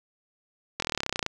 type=slowing click train; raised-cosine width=0.2 ms; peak=-10 dBFS; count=17; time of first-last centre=0.8-1.264 s; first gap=23 ms; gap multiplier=1.03; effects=none